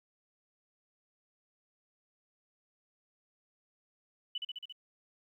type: tone with echo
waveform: sine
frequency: 2975 Hz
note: F#7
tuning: 9 cents sharp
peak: -33 dBFS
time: 4.35-4.38 s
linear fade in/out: 5 ms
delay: 69 ms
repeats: 5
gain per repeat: -2 dB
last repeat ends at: 4.725 s
effects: 12-bit